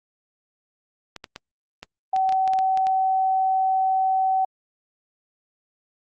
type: clicks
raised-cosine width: 0.2 ms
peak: -18 dBFS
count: 12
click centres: 1.163 / 1.242 / 1.361 / 1.83 / 2.163 / 2.292 / 2.324 / 2.477 / 2.535 / 2.589 / 2.774 / 2.869 s
type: tone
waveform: sine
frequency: 761 Hz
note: F#5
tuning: 48 cents sharp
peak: -18 dBFS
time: 2.13-4.45 s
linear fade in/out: 5 ms
effects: Opus 48 kbps